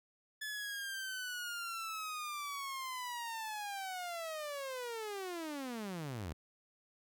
sawtooth linear sweep, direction down, 1729 to 70.4 Hz, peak -36 dBFS, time 0.41-6.33 s, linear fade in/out 10 ms, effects none

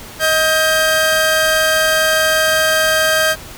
sawtooth tone pair together, 631 / 1590 Hz, D#5 / G6, +24 / +24 cents, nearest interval octave + major third, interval 1600 cents, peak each -11 dBFS, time 0.19-3.36 s, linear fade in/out 50 ms, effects pink hiss -34 dBFS RMS until 3.57 s

